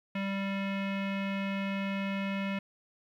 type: tone with low-pass filter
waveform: square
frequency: 196.2 Hz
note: G3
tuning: 2 cents sharp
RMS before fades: -33 dBFS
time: 0.15-2.59 s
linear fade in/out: 5 ms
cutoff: 2500 Hz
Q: 3.4
effects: 11-bit